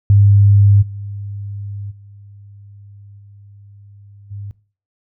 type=tone with level steps; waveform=sine; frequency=100.9 Hz; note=G#2; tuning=49 cents flat; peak=-6 / -24 / -37 / -39 / -26 dBFS; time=0.1-4.51 s; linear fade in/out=0 ms; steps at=0.81 / 1.9 / 3.18 / 4.3 s; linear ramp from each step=20 ms; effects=noise-tail reverb RT60 0.4 s tail -20 dB re dry